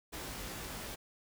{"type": "noise with comb filter", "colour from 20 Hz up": "pink", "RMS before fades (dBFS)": -43, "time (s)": [0.12, 0.96], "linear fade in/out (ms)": 20, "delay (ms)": 19, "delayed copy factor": 0.65, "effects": []}